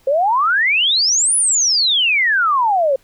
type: exponential two-way sweep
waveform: sine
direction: up then down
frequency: 519 to 10190 to 519 Hz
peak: -12 dBFS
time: 0.07-2.96 s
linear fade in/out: 5 ms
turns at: 1.36 s
effects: pink hiss -55 dBFS RMS until 3.03 s